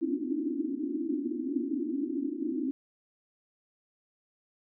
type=band-pass noise; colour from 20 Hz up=pink; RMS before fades=-32 dBFS; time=0.01-2.71 s; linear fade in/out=0 ms; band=250 to 340 Hz; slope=96 dB/octave; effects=none